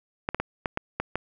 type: clicks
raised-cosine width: 0.5 ms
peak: -11 dBFS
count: 7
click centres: 0.289 / 0.346 / 0.4 / 0.658 / 0.774 / 1 / 1.156 s
effects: none